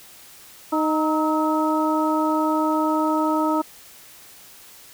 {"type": "harmonic tone with a mistuned harmonic", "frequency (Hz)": 310, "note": "D#4", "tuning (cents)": -6, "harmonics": [1, 2, 3, 4], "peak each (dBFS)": [-21, -26, -24, -26], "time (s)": [0.72, 3.62], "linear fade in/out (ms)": 10, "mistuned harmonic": 4, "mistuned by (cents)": 59, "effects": ["white hiss -46 dBFS RMS until 4.93 s"]}